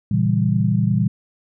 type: chord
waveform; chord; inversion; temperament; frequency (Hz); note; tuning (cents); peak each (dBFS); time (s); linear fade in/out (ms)
sine; A# diminished seventh; none; equal; 116.54 / 138.59 / 164.81 / 196; A#2 / C#3 / E3 / G3; 0 / 0 / 0 / 0; -19 / -24 / -21 / -20; 0.11-1.08; 5
effects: none